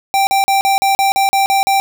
square tone bursts, 784 Hz, G5, in tune, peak -11 dBFS, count 10, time 0.14-1.8 s, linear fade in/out 0 ms, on 130 ms, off 40 ms, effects none

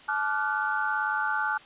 sine tone cluster, 862 / 1174 / 1409 / 1507 Hz, A5 / D6 / F6 / F#6, -36 / -1 / +15 / +31 cents, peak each -30 / -33 / -30 / -30 dBFS, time 0.08-1.58 s, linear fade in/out 10 ms, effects white hiss -50 dBFS RMS until 1.65 s + resampled to 8000 Hz

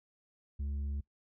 triangle tone with tanh clipping, 71 Hz, C#2, 42 cents sharp, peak -35 dBFS, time 0.59-1.01 s, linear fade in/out 10 ms, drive 10 dB, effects noise-tail reverb RT60 0.1 s tail -21 dB re dry

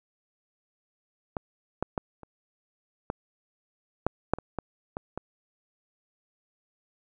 clicks, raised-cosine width 1 ms, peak -16 / -13 / -14 / -30 / -15 / -9 / -7 / -24 / -16 / -19 / -19 dBFS, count 11, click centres 1.368 / 1.826 / 1.978 / 2.233 / 3.101 / 4.066 / 4.336 / 4.386 / 4.587 / 4.969 / 5.176 s, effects none

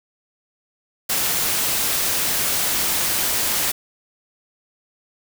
white noise, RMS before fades -21 dBFS, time 1.09-3.72 s, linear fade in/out 10 ms, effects none

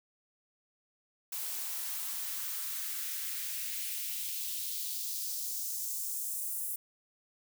blue noise with high-pass filter sweep, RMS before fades -37 dBFS, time 1.32-6.76 s, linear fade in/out 5 ms, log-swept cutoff 610 to 10000 Hz, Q 1.5, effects none

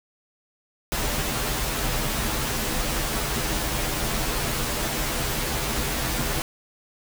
pink noise with comb filter, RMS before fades -26 dBFS, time 0.92-6.42 s, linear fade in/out 0 ms, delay 11 ms, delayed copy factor -1, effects none

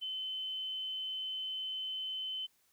sine tone, 3054 Hz, G7, 46 cents flat, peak -36 dBFS, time 0.01-2.47 s, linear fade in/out 20 ms, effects white hiss -72 dBFS RMS until 2.72 s

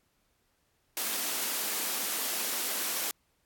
white high-pass noise, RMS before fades -32 dBFS, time 0.97-3.11 s, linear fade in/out 0 ms, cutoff 200 Hz, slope 48 dB/octave, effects pink hiss -73 dBFS RMS until 3.45 s + AAC 64 kbps

